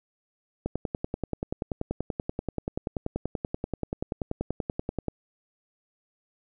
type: click train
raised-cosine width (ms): 2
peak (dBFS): -15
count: 47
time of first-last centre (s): 0.66-5.083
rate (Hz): 10.4
effects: none